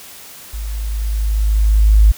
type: tone with level ramp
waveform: sine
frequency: 52.7 Hz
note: G#1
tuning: 26 cents sharp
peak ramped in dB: -22 to -4 dBFS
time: 0.53-2.12 s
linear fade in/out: 10 ms
effects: white hiss -37 dBFS RMS until 2.17 s